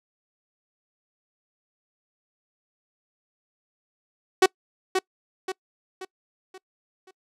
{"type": "tone with echo", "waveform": "sawtooth", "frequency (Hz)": 375.5, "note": "F#4", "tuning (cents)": 26, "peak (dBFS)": -9, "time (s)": [4.42, 4.46], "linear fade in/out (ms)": 5, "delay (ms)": 530, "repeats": 5, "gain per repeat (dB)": -7, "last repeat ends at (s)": 7.11, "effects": ["noise-tail reverb RT60 0.1 s tail -26 dB re dry", "low-pass 9000 Hz 12 dB/octave"]}